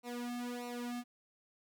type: tone with flanger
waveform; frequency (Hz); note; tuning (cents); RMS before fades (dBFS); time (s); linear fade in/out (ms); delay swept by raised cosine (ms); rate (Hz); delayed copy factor
sawtooth; 242.7; B3; -30; -41; 0.03-1.04; 50; 0.6 to 2.1; 1.6; -1
effects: none